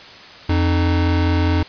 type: tone pair together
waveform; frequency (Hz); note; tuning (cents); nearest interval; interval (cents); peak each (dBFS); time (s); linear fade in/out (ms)
square; 87.01 / 305.8; F2 / D#4; -6 / -30; octave + minor seventh; 2176; -16 / -22; 0.49-1.63; 5
effects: white hiss -39 dBFS RMS until 1.68 s + resampled to 11025 Hz